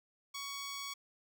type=tone; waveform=10% pulse; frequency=1119 Hz; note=C#6; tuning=16 cents sharp; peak=-32 dBFS; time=0.34-0.94 s; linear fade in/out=10 ms; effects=none